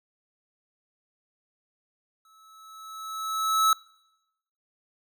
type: tone with exponential growth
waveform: square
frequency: 1300 Hz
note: E6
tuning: 24 cents flat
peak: -18 dBFS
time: 2.25-3.73 s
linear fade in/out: 2 ms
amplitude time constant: 320 ms
effects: noise-tail reverb RT60 0.9 s tail -24 dB re dry